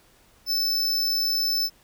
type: tone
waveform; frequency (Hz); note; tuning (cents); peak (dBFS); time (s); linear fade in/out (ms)
square; 5274; E8; 0; -22; 0.46-1.7; 50
effects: pink hiss -58 dBFS RMS until 1.83 s